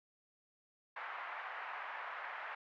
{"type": "band-pass noise", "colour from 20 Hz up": "pink", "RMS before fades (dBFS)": -45, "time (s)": [0.96, 2.55], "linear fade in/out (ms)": 5, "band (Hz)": [800, 2100], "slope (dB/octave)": 24, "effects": []}